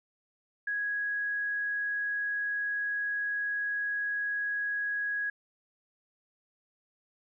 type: tone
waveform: sine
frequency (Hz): 1661.2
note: G#6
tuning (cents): 0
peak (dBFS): -29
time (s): 0.67-5.3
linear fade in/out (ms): 5
effects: none